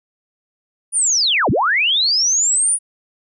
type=linear two-way sweep; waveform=sine; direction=down then up; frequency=9770 to 78 to 9770 Hz; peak=-13 dBFS; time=0.92-2.79 s; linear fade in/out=50 ms; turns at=1.5 s; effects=none